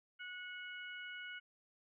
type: harmonic tone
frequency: 732 Hz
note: F#5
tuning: 19 cents flat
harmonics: 2 / 3 / 4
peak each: -47 / -51 / -52 dBFS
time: 0.19-1.4 s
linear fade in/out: 20 ms
effects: none